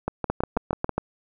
two click trains, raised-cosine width 1 ms, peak -9 / -11 dBFS, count 6 / 6, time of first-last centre 0.3-0.98 / 0.08-0.893 s, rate 7.35 / 6.15 Hz, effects none

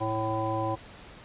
harmonic tone with a mistuned harmonic, 110 Hz, A2, in tune, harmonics 1 / 3 / 5 / 7 / 9, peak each -33 / -33 / -33 / -33 / -33 dBFS, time 0-0.76 s, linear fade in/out 20 ms, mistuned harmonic 9, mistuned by +22 cents, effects pink hiss -48 dBFS RMS until 1.24 s + resampled to 8000 Hz

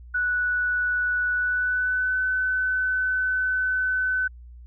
sine tone with pitch glide, 1477 to 1511.5 Hz, F#6 to F#6, -3 to +36 cents, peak -21 dBFS, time 0.14-4.28 s, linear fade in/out 10 ms, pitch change +39 cents, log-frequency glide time 1.33-2.19 s, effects added 60 Hz sine -41 dBFS peak until 4.66 s

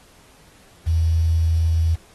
sine tone with quantisation, 81.9 Hz, E2, 11 cents flat, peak -15 dBFS, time 0.86-1.96 s, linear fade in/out 20 ms, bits 7, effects pink hiss -52 dBFS RMS until 2.14 s + AAC 32 kbps

